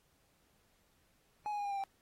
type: tone with pitch steps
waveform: triangle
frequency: 840 / 828.4 / 817 / 805.8 / 794.7 / 783.7 Hz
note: G#5 / G#5 / G#5 / G5 / G5 / G5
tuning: +19 / -5 / -29 / +48 / +23 / -1 cents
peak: -33 dBFS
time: 1.46-1.838 s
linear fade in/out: 0 ms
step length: 63 ms
effects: pink hiss -73 dBFS RMS until 2.01 s + AAC 48 kbps